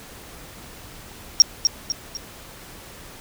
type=tone with echo; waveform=sine; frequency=5588 Hz; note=F8; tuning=in tune; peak=-6 dBFS; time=1.4-1.42 s; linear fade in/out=0 ms; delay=250 ms; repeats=3; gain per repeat=-7 dB; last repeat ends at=2.17 s; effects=pink hiss -42 dBFS RMS until 3.2 s